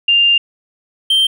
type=tone pair in turn; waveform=sine / triangle; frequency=2797 / 3140 Hz; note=F7 / G7; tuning=+2 / +2 cents; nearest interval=major second; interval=200 cents; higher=second; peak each=-8 dBFS; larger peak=neither; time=0.08-0.38 / 1.1-1.27 s; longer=first; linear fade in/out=5 ms; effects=none